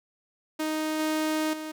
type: tone with level steps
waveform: sawtooth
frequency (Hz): 311.2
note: D#4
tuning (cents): 0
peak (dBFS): -23 / -21 / -30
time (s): 0.59-1.72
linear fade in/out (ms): 10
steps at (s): 0.99 / 1.53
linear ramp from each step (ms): 5
effects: none